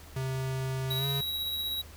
square tone with pitch glide, 131.8 to 139.07 Hz, C3 to C#3, +13 to +6 cents, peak -31 dBFS, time 0.16-1.21 s, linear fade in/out 5 ms, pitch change +93 cents, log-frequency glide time 0.97-1.06 s
square tone with tremolo, 3862 Hz, B7, 39 cents flat, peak -30 dBFS, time 0.9-1.82 s, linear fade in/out 10 ms, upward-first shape triangle, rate 16 Hz, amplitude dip 30%
effects added 77 Hz sine -48 dBFS peak until 1.96 s + pink hiss -52 dBFS RMS until 1.96 s

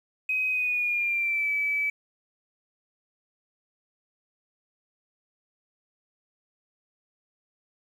triangle tone with pitch glide, 2522 to 2299 Hz, D#7 to D7, +23 to -37 cents, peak -20 dBFS, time 0.29-1.9 s, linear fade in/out 5 ms, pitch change -160 cents, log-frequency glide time 0.49-1.51 s, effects tanh soft clip ceiling -22 dBFS + 10-bit

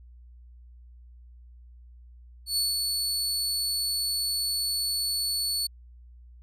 sawtooth tone with ADSR envelope, 4435 Hz, C#8, in tune, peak -20 dBFS, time 2.46-5.67 s, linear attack 110 ms, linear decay 170 ms, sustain -3 dB, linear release 6 ms, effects added 60 Hz sine -47 dBFS peak until 6.42 s + resampled to 32000 Hz

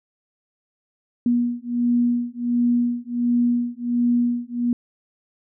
sine beating tone pair, 240 / 241.4 Hz, B3 / B3, -49 / -39 cents, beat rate 1.4 Hz, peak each -21 / -21 dBFS, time 1.26-4.73 s, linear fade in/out 2 ms, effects none

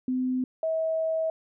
sine tone pair in turn, 255.4 / 643.6 Hz, C4 / E5, -42 / -42 cents, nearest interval octave + major third, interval 1600 cents, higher second, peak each -24 dBFS, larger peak neither, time 0.08-0.44 / 0.63-1.3 s, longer second, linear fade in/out 2 ms, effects none

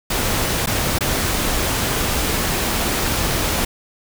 pink noise with dropouts, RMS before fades -20 dBFS, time 0.1-3.65 s, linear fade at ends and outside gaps 5 ms, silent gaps 0.661-0.671 / 0.987-1.007 s, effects none

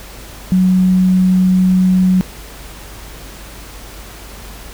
sine tone, 185 Hz, F#3, in tune, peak -8 dBFS, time 0.52-2.21 s, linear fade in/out 0 ms, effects added 50 Hz sine -34 dBFS peak until 4.73 s + pink hiss -35 dBFS RMS until 4.73 s

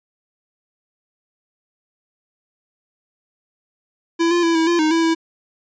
square tone with pitch steps, 334.6 / 346.9 / 333.5 / 324.6 / 343.9 / 310.8 / 329.9 / 327.1 Hz, E4 / F4 / E4 / E4 / F4 / D#4 / E4 / E4, +26 / -12 / +20 / -27 / -27 / -2 / +1 / -13 cents, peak -15 dBFS, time 4.19-5.15 s, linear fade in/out 20 ms, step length 120 ms, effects resampled to 16000 Hz

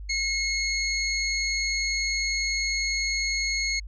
20% pulse tone, 2166 Hz, C#7, 41 cents flat, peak -19 dBFS, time 0.09-3.8 s, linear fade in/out 10 ms, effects added 50 Hz sine -35 dBFS peak until 3.87 s + resampled to 16000 Hz

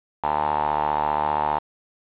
sawtooth tone with band-pass filter, 75.1 Hz, D2, 39 cents sharp, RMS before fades -23 dBFS, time 0.23-1.59 s, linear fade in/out 10 ms, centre 880 Hz, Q 7.9, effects resampled to 8000 Hz + 7-bit

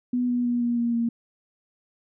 sine tone with pitch steps, 246.9 / 244.1 / 241.3 / 238.5 / 235.8 / 233 Hz, B3 / B3 / B3 / A#3 / A#3 / A#3, 0 / -20 / -40 / +40 / +20 / -1 cents, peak -21 dBFS, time 0.13-1.09 s, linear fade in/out 5 ms, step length 160 ms, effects none

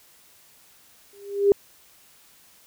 sine tone with exponential growth, 401.7 Hz, G4, 42 cents sharp, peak -10 dBFS, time 1.13-1.52 s, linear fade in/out 1 ms, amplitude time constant 83 ms, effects white hiss -55 dBFS RMS until 2.66 s

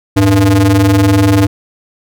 square ring-modulated tone, 95.3 Hz, G2, 48 cents flat, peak -4 dBFS, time 0.16-1.47 s, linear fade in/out 10 ms, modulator 201 Hz, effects none

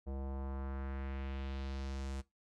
square tone with low-pass filter sweep, 67.5 Hz, C#2, 45 cents flat, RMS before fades -41 dBFS, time 0.06-2.22 s, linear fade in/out 20 ms, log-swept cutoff 610 to 8500 Hz, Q 1.5, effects noise-tail reverb RT60 0.2 s tail -20 dB re dry

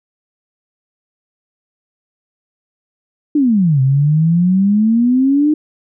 sine exponential two-way sweep, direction down then up, 308.7 to 130 to 308.7 Hz, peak -9 dBFS, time 3.35-5.54 s, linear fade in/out 5 ms, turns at 3.81 s, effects none

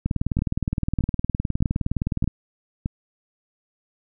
two click trains, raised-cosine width 5 ms, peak -10 / -12 dBFS, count 44 / 5, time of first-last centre 0.06-2.276 / 0.39-2.859 s, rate 19.4 / 1.62 Hz, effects none

